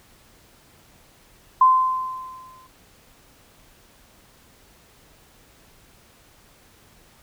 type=tone with exponential decay; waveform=sine; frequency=1034 Hz; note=C6; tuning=21 cents flat; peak=-9 dBFS; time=1.61-2.67 s; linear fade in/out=5 ms; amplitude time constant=230 ms; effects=pink hiss -54 dBFS RMS until 7.22 s